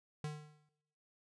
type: tone with exponential decay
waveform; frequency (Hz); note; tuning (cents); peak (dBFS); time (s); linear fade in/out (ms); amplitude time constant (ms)
square; 150.7; D3; +45; -37; 0.24-0.69; 2; 96
effects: noise-tail reverb RT60 0.8 s tail -19 dB re dry + resampled to 22050 Hz